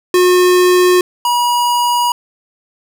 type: tone pair in turn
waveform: square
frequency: 361.5 / 965.1 Hz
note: F#4 / B5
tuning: -40 / -40 cents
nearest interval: octave + perfect fourth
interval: 1700 cents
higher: second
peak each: -8 / -12 dBFS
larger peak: first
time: 0.14-1.01 / 1.25-2.12 s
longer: neither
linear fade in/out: 2 ms
effects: none